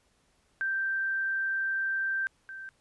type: tone pair in turn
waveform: sine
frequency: 1568 / 1561.2 Hz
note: G6 / G6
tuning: 0 / -8 cents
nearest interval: unison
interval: 8 cents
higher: first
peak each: -27 / -39 dBFS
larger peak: first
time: 0.61-2.27 / 2.49-2.69 s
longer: first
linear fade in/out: 0 ms
effects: pink hiss -69 dBFS RMS until 2.8 s + resampled to 24000 Hz